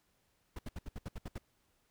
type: noise bursts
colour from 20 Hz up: brown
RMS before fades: -41 dBFS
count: 9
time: 0.56-1.382 s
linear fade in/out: 5 ms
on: 30 ms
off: 69 ms
effects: pink hiss -75 dBFS RMS until 1.9 s